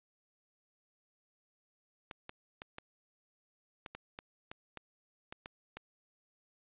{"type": "clicks", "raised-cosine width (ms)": 0.3, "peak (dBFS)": -27, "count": 12, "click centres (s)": [2.112, 2.294, 2.619, 2.784, 3.862, 3.95, 4.189, 4.515, 4.773, 5.325, 5.459, 5.77], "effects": ["resampled to 8000 Hz", "11-bit"]}